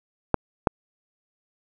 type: clicks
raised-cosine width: 1 ms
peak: -3 dBFS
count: 2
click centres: 0.343 / 0.672 s
effects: none